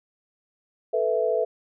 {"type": "chord", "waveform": "sine", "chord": "A suspended second", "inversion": "none", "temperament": "equal", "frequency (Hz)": [440, 493.9, 659.3], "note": ["A4", "B4", "E5"], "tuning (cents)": [0, 0, 0], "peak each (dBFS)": -25, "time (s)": [0.93, 1.45], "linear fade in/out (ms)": 10, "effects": []}